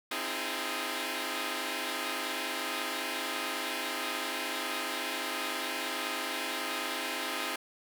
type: chord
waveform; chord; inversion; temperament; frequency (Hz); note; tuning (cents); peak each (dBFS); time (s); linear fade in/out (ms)
5% pulse; F minor seventh; second; equal with one note detuned; 261.6 / 311.1 / 340.3 / 415.3; C4 / Eb4 / F4 / Ab4; 0 / 0 / -45 / 0; -27; 0.11-7.56; 5
effects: none